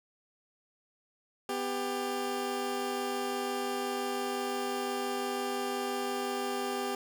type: tone pair together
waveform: 20% pulse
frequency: 250 / 397.9 Hz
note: B3 / G4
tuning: +21 / +26 cents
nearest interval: minor sixth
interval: 805 cents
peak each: -32 / -28 dBFS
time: 1.49-6.95 s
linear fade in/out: 2 ms
effects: none